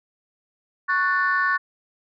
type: chord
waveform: sine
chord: F# minor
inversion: second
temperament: just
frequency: 1110 / 1480 / 1776 Hz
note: C#6 / F#6 / A6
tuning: +2 / 0 / +16 cents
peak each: -22 dBFS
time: 0.88-1.58 s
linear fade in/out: 20 ms
effects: tanh soft clip ceiling -12 dBFS